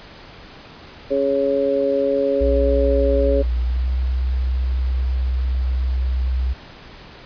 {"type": "harmonic tone", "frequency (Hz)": 138.59, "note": "C#3", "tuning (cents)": 0, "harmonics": [2, 3, 4], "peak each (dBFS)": [-24, -21, -18], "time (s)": [1.1, 3.43], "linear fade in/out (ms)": 20}
{"type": "tone with pitch glide", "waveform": "sine", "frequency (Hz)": [60.4, 63.66], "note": ["B1", "C2"], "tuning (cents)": [-38, -47], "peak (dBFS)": -17, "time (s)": [2.4, 6.54], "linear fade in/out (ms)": 20, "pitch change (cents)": 91, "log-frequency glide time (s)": [3.6, 3.89]}
{"effects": ["pink hiss -41 dBFS RMS until 7.25 s", "resampled to 11025 Hz"]}